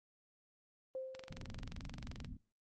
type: tone with exponential decay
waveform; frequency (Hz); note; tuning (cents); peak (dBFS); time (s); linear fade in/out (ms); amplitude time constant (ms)
sine; 523.3; C5; 0; -38; 0.95-1.69; 1; 160
type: click train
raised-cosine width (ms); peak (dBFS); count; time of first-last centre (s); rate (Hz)
0.2; -31; 26; 1.15-2.246; 22.8
type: low-pass noise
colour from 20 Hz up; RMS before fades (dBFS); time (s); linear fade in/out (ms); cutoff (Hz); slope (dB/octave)
pink; -48; 1.3-2.37; 5; 270; 96
effects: noise-tail reverb RT60 0.3 s tail -22 dB re dry + Opus 24 kbps

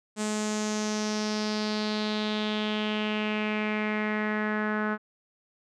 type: tone with low-pass filter sweep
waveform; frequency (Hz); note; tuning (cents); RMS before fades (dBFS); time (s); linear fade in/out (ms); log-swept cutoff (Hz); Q
sawtooth; 212.9; G#3; +43; -29; 0.16-4.98; 50; 7900 to 1500; 3.9
effects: none

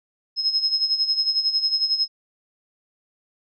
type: tone with tremolo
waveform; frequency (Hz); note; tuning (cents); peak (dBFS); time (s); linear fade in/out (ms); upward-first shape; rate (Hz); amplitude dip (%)
sine; 5150; E8; -41; -16; 0.36-2.08; 50; sine; 11; 70
effects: none

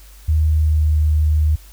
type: tone with pitch glide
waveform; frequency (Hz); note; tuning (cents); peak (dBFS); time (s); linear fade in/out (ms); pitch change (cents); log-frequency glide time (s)
sine; 77.78 to 76.66; D#2 to D#2; 0 to -25; -12; 0.28-1.56; 10; -25; 0.44-0.95
effects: added 50 Hz sine -40 dBFS peak until 1.72 s + white hiss -48 dBFS RMS until 1.72 s

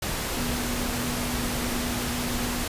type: tone in noise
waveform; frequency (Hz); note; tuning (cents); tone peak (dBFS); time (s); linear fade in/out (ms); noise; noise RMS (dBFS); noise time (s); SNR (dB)
sine; 243; B3; -28; -31; 0.36-2.64; 5; pink; -29; 0.02-2.68; -5
effects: resampled to 32000 Hz

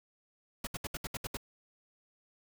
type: noise bursts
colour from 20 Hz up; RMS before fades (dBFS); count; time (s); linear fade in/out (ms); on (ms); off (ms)
pink; -37; 8; 0.64-1.371; 5; 31; 69
effects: none

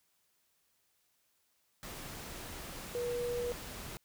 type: tone in noise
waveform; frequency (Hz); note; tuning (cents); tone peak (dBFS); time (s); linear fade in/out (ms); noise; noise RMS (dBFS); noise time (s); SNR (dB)
sine; 482.9; B4; -39; -33; 2.95-3.52; 0; pink; -45; 1.83-3.97; +9
effects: white hiss -75 dBFS RMS until 4.04 s

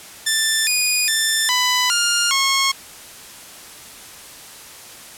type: tone with pitch steps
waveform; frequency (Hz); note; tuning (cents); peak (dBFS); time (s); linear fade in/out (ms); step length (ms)
10% pulse; 1770 / 2465 / 1775 / 997 / 1408 / 1088; A6 / D#7 / A6 / B5 / F6 / C#6; +10 / -17 / +15 / +16 / +14 / -33; -7; 0.26-2.72; 10; 410
effects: white hiss -39 dBFS RMS until 5.17 s + low-pass 12000 Hz 12 dB/octave

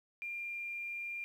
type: tone with quantisation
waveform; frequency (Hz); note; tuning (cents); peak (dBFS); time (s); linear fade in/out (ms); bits
sine; 2393; D7; +32; -38; 0.22-1.24; 0; 11
effects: none

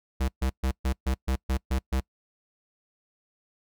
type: tone bursts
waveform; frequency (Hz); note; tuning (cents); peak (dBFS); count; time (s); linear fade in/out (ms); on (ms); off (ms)
square; 65.41; C2; 0; -24; 9; 0.2-2.005; 10; 85; 130
effects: noise-tail reverb RT60 0.1 s tail -25 dB re dry

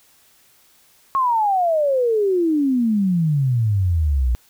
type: exponential sweep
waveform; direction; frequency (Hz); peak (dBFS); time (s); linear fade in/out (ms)
sine; down; 1100 to 58.27; -15; 1.15-4.35; 0
effects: white hiss -55 dBFS RMS until 4.49 s

